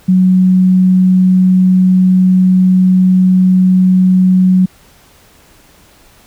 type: tone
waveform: sine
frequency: 185 Hz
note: F#3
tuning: in tune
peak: -5 dBFS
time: 0.08-4.66 s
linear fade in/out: 10 ms
effects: pink hiss -45 dBFS RMS until 6.26 s